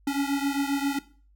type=beating tone pair; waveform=square; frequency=277.2 / 284.7 Hz; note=C#4 / C#4; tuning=0 / +46 cents; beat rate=7.5 Hz; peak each=-27 / -29 dBFS; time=0.07-0.99 s; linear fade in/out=5 ms; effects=noise-tail reverb RT60 0.4 s tail -17 dB re dry + added 50 Hz sine -56 dBFS peak until 1.35 s